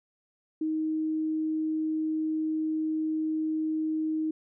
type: tone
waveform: sine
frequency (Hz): 313.8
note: D#4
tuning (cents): +15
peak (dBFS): -26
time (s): 0.61-4.31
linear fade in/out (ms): 5
effects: none